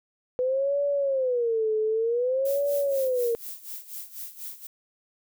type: tone with vibrato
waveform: sine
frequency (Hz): 497.2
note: B4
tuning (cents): +12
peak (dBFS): -22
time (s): 0.39-3.35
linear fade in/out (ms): 0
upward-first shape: sine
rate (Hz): 0.54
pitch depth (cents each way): 240
type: noise with tremolo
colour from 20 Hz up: violet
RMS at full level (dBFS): -36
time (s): 2.45-4.67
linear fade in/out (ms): 5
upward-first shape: sine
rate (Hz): 4.1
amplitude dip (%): 80
effects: none